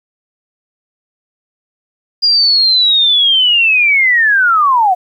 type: linear sweep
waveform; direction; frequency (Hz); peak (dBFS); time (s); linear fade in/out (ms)
sine; down; 4859 to 698.5; -7; 2.22-4.95; 20
effects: 8-bit